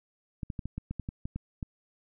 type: clicks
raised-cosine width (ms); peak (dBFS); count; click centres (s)
5; -22; 11; 0.432 / 0.502 / 0.592 / 0.656 / 0.78 / 0.91 / 0.997 / 1.089 / 1.255 / 1.36 / 1.628
effects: none